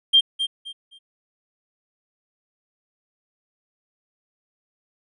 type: tone with echo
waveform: triangle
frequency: 3185 Hz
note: G7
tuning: 27 cents sharp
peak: -7 dBFS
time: 0.13-0.21 s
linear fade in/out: 20 ms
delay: 260 ms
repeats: 3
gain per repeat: -12 dB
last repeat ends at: 0.99 s
effects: tanh soft clip ceiling -9 dBFS + resampled to 24000 Hz